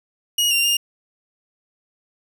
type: tone with pitch steps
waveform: sawtooth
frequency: 2885 / 2776 / 2816 Hz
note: F#7 / F7 / F7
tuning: -44 / -11 / +14 cents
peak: -13 dBFS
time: 0.38-0.77 s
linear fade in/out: 5 ms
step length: 130 ms
effects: none